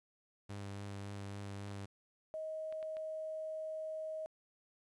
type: tone with vibrato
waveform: sawtooth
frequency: 100 Hz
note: G2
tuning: 35 cents sharp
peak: -39 dBFS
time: 0.49-1.86 s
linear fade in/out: 10 ms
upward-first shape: triangle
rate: 3.6 Hz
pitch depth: 18 cents each way
type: clicks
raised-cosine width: 0.3 ms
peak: -39 dBFS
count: 5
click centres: 1.681 / 1.714 / 2.725 / 2.828 / 2.969 s
type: tone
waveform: sine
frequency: 630 Hz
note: D#5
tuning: 21 cents sharp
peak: -39 dBFS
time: 2.34-4.26 s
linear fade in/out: 0 ms
effects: resampled to 24000 Hz + 12-bit